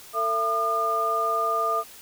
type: tone cluster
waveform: sine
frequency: 449.7 / 672 / 1211 Hz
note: A4 / E5 / D#6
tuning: +38 / +33 / -47 cents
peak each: -31 / -28 / -23 dBFS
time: 0.13-1.84 s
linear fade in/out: 50 ms
effects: white hiss -46 dBFS RMS until 2.01 s